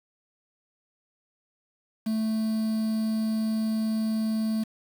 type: tone with quantisation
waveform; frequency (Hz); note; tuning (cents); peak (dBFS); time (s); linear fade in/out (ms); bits
triangle; 219.9; A3; -1; -22; 2.06-4.64; 10; 7
effects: none